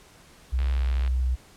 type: tone with vibrato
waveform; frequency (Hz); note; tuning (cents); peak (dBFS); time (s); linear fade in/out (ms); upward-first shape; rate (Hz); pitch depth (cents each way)
sine; 63; B1; +35; -21; 0.52-1.36; 20; sine; 1.9; 18
type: click train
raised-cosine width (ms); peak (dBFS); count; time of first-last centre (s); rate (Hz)
0.3; -24; 37; 0.59-1.076; 74
effects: pink hiss -53 dBFS RMS until 1.56 s + low-pass 11000 Hz 12 dB/octave